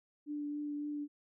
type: tone with vibrato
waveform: sine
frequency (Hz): 293.7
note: D4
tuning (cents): 0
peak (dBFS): -36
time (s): 0.26-1.08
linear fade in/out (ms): 50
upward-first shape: triangle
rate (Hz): 3.6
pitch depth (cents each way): 14
effects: none